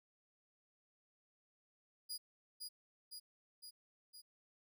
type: tone with echo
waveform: sawtooth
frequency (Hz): 4891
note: D#8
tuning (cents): -31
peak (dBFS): -39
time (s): 2.09-2.18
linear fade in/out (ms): 20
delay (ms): 510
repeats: 4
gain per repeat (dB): -3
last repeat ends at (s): 4.22
effects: none